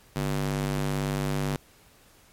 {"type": "tone with high-pass filter", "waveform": "square", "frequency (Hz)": 49, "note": "G1", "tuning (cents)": 0, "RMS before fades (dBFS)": -28, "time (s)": [0.16, 1.56], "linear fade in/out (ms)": 0, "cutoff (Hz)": 130, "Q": 1.1, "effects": ["pink hiss -57 dBFS RMS until 2.32 s", "MP3 64 kbps"]}